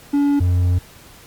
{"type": "tone pair in turn", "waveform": "triangle", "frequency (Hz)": [285.3, 89.32], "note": ["C#4", "F2"], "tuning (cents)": [50, 39], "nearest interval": "octave + minor sixth", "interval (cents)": 2011, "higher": "first", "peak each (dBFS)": -11, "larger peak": "neither", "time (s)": [[0.13, 0.4], [0.4, 0.79]], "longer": "second", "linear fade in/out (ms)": 10, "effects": ["pink hiss -44 dBFS RMS until 1.26 s", "MP3 96 kbps"]}